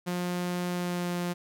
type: tone with pitch glide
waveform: sawtooth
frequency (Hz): 177.7 to 175.86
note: F3 to F3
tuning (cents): +30 to +12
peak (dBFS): -25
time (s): 0.06-1.34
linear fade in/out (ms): 20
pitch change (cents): -18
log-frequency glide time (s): 0.69-1.14
effects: none